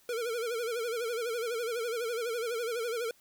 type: tone with vibrato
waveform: square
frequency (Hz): 466.2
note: A#4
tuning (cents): 0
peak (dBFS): -32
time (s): 0.09-3.11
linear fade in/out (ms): 2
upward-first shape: sine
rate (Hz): 12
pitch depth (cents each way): 96
effects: white hiss -64 dBFS RMS until 3.2 s